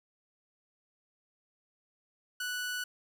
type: tone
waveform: sawtooth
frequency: 1480 Hz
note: F#6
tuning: in tune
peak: -30 dBFS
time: 2.4-2.84 s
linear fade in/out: 5 ms
effects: none